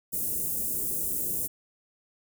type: band-stop noise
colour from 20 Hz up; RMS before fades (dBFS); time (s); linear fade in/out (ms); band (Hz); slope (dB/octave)
white; -30; 0.12-1.48; 20; 460 to 8500; 24
effects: none